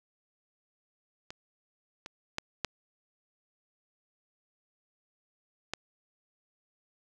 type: clicks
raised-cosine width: 0.2 ms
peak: -24 / -24 / -14 / -12 / -15 dBFS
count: 5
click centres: 1.305 / 2.061 / 2.384 / 2.647 / 5.736 s
effects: none